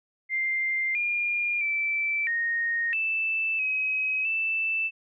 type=tone with pitch steps; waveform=sine; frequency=2096 / 2412 / 2327 / 1859 / 2642 / 2541 / 2647 Hz; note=C7 / D7 / D7 / A#6 / E7 / D#7 / E7; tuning=+2 / +46 / -17 / -5 / +3 / +36 / +7 cents; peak=-24 dBFS; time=0.29-4.91 s; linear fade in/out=50 ms; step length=660 ms; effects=none